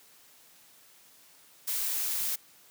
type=noise; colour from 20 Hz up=blue; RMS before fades=-31 dBFS; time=1.67-2.36 s; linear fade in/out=10 ms; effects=white hiss -58 dBFS RMS until 2.7 s + high-pass 100 Hz 12 dB/octave